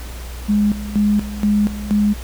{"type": "tone with tremolo", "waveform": "sine", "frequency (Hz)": 207.7, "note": "G#3", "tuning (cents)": 0, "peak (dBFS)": -12, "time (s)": [0.48, 2.14], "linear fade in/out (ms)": 20, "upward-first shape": "square", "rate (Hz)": 2.1, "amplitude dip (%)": 80, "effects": ["added 60 Hz sine -28 dBFS peak until 2.23 s", "pink hiss -37 dBFS RMS until 2.23 s"]}